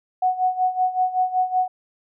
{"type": "tone with tremolo", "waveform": "sine", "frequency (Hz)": 739, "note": "F#5", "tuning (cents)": -2, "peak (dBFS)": -15, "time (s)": [0.22, 1.68], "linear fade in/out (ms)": 5, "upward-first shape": "sine", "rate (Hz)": 5.3, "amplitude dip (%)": 80, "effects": []}